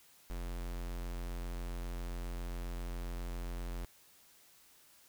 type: tone with notch filter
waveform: square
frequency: 43.71 Hz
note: F1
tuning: 2 cents sharp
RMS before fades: -40 dBFS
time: 0.3-3.85 s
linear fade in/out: 0 ms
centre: 100 Hz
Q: 1.5
effects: white hiss -63 dBFS RMS until 5.08 s